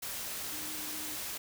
sine tone in noise, 305.1 Hz, D#4, 34 cents flat, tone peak -48 dBFS, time 0.52-1.16 s, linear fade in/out 10 ms, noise white, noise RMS -39 dBFS, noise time 0.02-1.38 s, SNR -12 dB, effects none

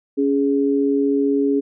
sine tone pair together, 279.6 / 415.3 Hz, C#4 / G#4, +15 / 0 cents, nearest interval perfect fifth, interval 685 cents, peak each -17 / -19 dBFS, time 0.17-1.61 s, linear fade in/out 20 ms, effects none

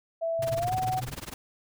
sine tone with pitch glide, 661 to 746.2 Hz, E5 to F#5, +5 to +14 cents, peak -26 dBFS, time 0.21-1.01 s, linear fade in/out 20 ms, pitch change +209 cents, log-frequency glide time 0.56-0.73 s
pink band-pass noise, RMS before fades -37 dBFS, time 0.39-1.14 s, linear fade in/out 2 ms, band 110 to 130 Hz, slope 96 dB/octave
pink noise with tremolo, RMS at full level -36 dBFS, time 0.42-1.34 s, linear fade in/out 2 ms, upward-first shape sine, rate 20 Hz, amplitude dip 95%
effects none

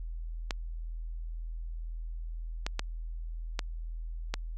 clicks, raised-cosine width 0.2 ms, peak -14 dBFS, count 5, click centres 0.508 / 2.665 / 2.794 / 3.592 / 4.34 s, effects added 41 Hz sine -35 dBFS peak until 4.57 s

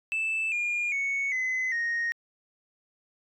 sine tone with pitch steps, 2637 / 2418 / 2217 / 2033 / 1864.6 Hz, E7 / D7 / C#7 / B6 / A#6, 0 / +50 / 0 / +50 / 0 cents, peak -24 dBFS, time 0.12-2.12 s, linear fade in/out 0 ms, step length 400 ms, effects tanh soft clip ceiling -24 dBFS

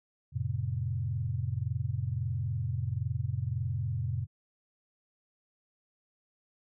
sine tone cluster, 90.1 / 112.3 / 133.8 Hz, F#2 / A2 / C3, -45 / +36 / +39 cents, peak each -35 / -33 / -34 dBFS, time 0.32-4.27 s, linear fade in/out 50 ms, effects none

